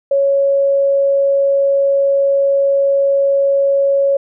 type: tone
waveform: sine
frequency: 554.4 Hz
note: C#5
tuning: in tune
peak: -10 dBFS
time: 0.11-4.17 s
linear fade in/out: 5 ms
effects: none